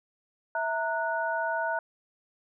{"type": "tone cluster", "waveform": "sine", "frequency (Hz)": [655, 921, 1470], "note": ["E5", "A#5", "F#6"], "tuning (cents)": [-11, -21, -12], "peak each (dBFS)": -31, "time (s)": [0.55, 1.79], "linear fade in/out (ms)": 2, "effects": []}